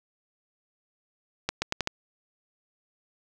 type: accelerating click train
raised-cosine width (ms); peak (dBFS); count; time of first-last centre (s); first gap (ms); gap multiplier
0.2; -9; 5; 1.49-1.874; 130; 0.8
effects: none

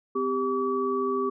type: tone cluster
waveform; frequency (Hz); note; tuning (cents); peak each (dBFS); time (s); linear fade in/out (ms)
sine; 256.2 / 395.2 / 1144; C4 / G4 / D6; -36 / +14 / -46; -31 / -26 / -29; 0.15-1.3; 10
effects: none

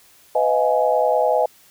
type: chord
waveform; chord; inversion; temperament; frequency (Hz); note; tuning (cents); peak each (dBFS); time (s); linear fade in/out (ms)
sine; F half-diminished seventh; second; just; 502.9 / 628.6 / 698.5 / 838.1; Cb5 / Eb5 / F5 / Ab5; +31 / +18 / 0 / +16; -20 / -19 / -23 / -21; 0.35-1.46; 5
effects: white hiss -52 dBFS RMS until 1.7 s

